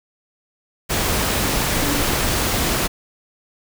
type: tone in noise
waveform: sine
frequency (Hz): 287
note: D4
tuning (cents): -40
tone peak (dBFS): -24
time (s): 1.81-2.02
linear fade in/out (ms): 20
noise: pink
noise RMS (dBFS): -20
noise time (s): 0.89-2.88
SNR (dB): -7
effects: none